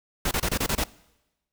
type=noise bursts; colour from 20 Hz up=pink; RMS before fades=-25 dBFS; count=7; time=0.25-0.84 s; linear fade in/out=5 ms; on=62 ms; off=26 ms; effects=noise-tail reverb RT60 1.0 s tail -22 dB re dry